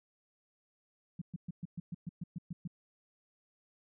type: tone bursts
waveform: sine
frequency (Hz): 171.6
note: F3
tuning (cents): -30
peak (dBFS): -36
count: 11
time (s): 1.19-2.676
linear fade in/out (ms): 5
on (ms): 26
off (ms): 120
effects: none

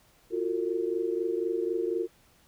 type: tone cluster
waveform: sine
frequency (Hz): 343.8 / 367.8 / 453.8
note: F4 / F#4 / A#4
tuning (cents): -27 / -10 / -47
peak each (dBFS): -31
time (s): 0.3-2.08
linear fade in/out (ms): 50
effects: pink hiss -62 dBFS RMS until 2.47 s

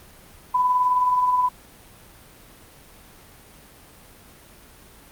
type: tone with tremolo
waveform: sine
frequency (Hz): 998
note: B5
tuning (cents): +18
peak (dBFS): -15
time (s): 0.54-1.49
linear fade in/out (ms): 10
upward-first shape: sine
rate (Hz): 19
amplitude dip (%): 40
effects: pink hiss -48 dBFS RMS until 5.11 s + Opus 32 kbps

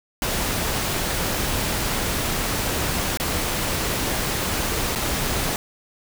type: noise with dropouts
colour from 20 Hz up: pink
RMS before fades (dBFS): -24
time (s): 0.22-5.56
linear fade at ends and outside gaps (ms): 1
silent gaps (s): 3.173-3.199 / 4.952-4.958
effects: none

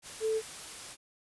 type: tone in noise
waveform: sine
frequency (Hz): 440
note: A4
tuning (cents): 0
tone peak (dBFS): -27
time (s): 0.2-0.42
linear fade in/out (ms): 50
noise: white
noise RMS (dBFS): -44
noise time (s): 0.02-0.97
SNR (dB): +14
effects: resampled to 24000 Hz

